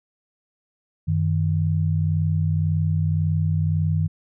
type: tone pair together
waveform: sine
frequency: 94.54 / 156.4 Hz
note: F#2 / D#3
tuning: +38 / +9 cents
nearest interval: major sixth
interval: 871 cents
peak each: -21 dBFS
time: 1.07-4.08 s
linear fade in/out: 20 ms
effects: none

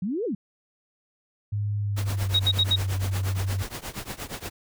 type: exponential two-way sweep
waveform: sine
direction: up then down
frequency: 169.5 to 512 to 175.5 Hz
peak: -25 dBFS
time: 0.02-0.35 s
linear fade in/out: 5 ms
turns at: 0.25 s
type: tone with pitch glide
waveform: sine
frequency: 103.3 to 95.83 Hz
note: G#2 to G2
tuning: -9 to -39 cents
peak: -24 dBFS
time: 1.52-3.63 s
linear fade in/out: 10 ms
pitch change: -130 cents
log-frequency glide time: 1.78-2.37 s
type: noise with tremolo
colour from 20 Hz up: pink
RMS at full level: -32 dBFS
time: 1.96-4.5 s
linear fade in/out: 20 ms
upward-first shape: triangle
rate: 8.5 Hz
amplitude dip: 95%
type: tone bursts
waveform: sine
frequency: 3788 Hz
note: A#7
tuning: 27 cents sharp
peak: -18 dBFS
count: 4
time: 2.34-2.761 s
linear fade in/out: 10 ms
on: 55 ms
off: 67 ms
effects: none

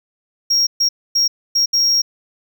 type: tone bursts at uneven times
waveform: triangle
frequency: 5588 Hz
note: F8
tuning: in tune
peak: -11 dBFS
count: 5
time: 0.5-0.67 / 0.8-0.89 / 1.15-1.28 / 1.55-1.66 / 1.73-2.02 s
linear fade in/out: 10 ms
effects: none

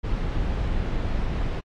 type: noise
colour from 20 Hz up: brown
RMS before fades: -25 dBFS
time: 0.03-1.61 s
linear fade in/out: 20 ms
effects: low-pass 4000 Hz 12 dB/octave + AAC 48 kbps

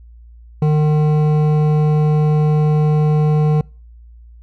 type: tone with hard clipping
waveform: sine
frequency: 151.9 Hz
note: D#3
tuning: 41 cents flat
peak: -13 dBFS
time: 0.62-3.61 s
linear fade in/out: 2 ms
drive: 11 dB
effects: noise-tail reverb RT60 0.4 s tail -26 dB re dry + added 58 Hz sine -38 dBFS peak until 4.42 s

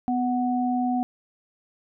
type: tone pair together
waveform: sine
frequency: 249.7 / 740 Hz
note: B3 / F#5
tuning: +19 / 0 cents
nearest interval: octave + perfect fifth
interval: 1881 cents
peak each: -23 / -26 dBFS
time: 0.08-1.03 s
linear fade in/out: 0 ms
effects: none

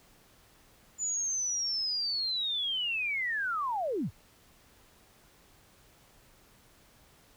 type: linear sweep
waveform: sine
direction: down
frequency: 7040 to 62.3 Hz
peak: -29 dBFS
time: 0.98-4.11 s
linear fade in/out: 50 ms
effects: pink hiss -61 dBFS RMS until 7.36 s

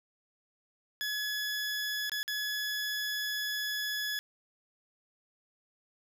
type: tone with dropouts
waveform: 20% pulse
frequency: 1697 Hz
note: G#6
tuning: 37 cents sharp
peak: -27 dBFS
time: 1.01-4.19 s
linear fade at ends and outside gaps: 0 ms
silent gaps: 2.096-2.118 / 2.23-2.279 s
effects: none

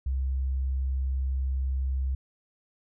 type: tone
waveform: sine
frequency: 66 Hz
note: C2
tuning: 16 cents sharp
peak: -25 dBFS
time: 0.06-2.15 s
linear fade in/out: 5 ms
effects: none

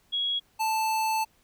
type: tone pair in turn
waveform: sine / square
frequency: 3322 / 879.9 Hz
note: G#7 / A5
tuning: 0 / 0 cents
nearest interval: octave + major seventh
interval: 2300 cents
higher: first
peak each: -25 dBFS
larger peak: neither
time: 0.12-0.4 / 0.59-1.25 s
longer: second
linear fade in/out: 20 ms
effects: pink hiss -65 dBFS RMS until 1.43 s

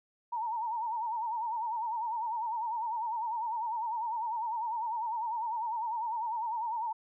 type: tone with vibrato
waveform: sine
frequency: 915 Hz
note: A#5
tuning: 32 cents flat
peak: -31 dBFS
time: 0.32-6.93 s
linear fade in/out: 10 ms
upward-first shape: sine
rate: 10 Hz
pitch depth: 100 cents each way
effects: none

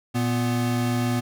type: tone pair together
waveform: square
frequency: 117.89 / 246 Hz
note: A#2 / B3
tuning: +20 / -7 cents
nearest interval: octave + minor second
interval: 1273 cents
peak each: -25 dBFS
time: 0.14-1.21 s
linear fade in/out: 20 ms
effects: none

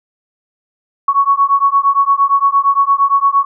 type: beating tone pair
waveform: sine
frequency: 1108.7 / 1117.4 Hz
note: C#6 / C#6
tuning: 0 / +13 cents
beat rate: 8.7 Hz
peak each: -12 dBFS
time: 1.08-3.45 s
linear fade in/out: 5 ms
effects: none

